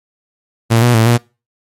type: tone with pitch steps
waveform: sawtooth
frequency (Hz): 115 / 121.3 / 112.2 / 119.1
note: A#2 / B2 / A2 / A#2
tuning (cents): -23 / -31 / +34 / +38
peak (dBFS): -4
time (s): 0.7-1.18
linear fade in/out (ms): 20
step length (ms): 120
effects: noise-tail reverb RT60 0.3 s tail -24 dB re dry + MP3 64 kbps